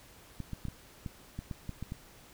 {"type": "clicks", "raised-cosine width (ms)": 5, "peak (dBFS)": -25, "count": 10, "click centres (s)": [0.403, 0.533, 0.653, 0.684, 1.062, 1.39, 1.512, 1.693, 1.826, 1.921], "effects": ["pink hiss -56 dBFS RMS until 2.33 s"]}